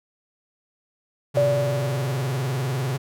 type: tone with vibrato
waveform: 45% pulse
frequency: 131.2 Hz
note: C3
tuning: 5 cents sharp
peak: -23 dBFS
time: 1.34-2.98 s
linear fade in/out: 20 ms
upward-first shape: sine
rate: 20 Hz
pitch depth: 170 cents each way
type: tone with exponential decay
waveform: sine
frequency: 578 Hz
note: D5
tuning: 28 cents flat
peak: -15 dBFS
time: 1.37-2.75 s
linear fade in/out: 1 ms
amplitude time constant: 300 ms
effects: none